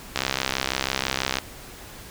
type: click train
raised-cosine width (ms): 0.2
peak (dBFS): -5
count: 82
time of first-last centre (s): 0.16-1.385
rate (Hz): 66.1
effects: pink hiss -42 dBFS RMS until 2.1 s